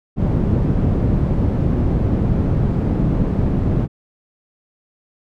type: low-pass noise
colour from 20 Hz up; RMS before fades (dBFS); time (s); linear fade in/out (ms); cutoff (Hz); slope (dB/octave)
white; -17; 0.16-3.88; 50; 190; 12
effects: none